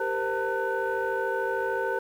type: tone cluster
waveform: sine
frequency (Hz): 391 / 464.5 / 518 / 902 / 1499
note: G4 / A#4 / C5 / A5 / F#6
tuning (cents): -4 / -6 / -17 / +43 / +22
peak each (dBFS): -31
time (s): 0-1.99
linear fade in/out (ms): 5
effects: tanh soft clip ceiling -18 dBFS + 9-bit